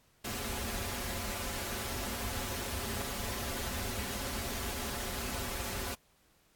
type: noise with comb filter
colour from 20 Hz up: pink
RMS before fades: -37 dBFS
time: 0.24-5.95 s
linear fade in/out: 10 ms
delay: 6.4 ms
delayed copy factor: -1
effects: pink hiss -68 dBFS RMS until 6.55 s + AAC 64 kbps